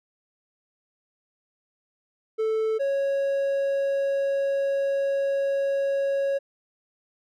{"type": "tone pair in turn", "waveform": "triangle", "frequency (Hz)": [440, 552.3], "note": ["A4", "C#5"], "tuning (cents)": [0, -6], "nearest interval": "major third", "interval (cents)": 394, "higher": "second", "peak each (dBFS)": -20, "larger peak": "neither", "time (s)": [[2.38, 2.79], [2.79, 6.39]], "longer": "second", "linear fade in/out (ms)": 20, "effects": []}